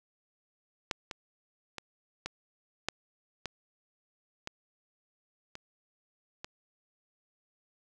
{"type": "clicks", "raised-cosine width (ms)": 0.2, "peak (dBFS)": [-13, -21, -21, -18, -12, -18, -20, -25, -22], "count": 9, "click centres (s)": [0.912, 1.112, 1.783, 2.26, 2.886, 3.457, 4.474, 5.554, 6.445], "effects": []}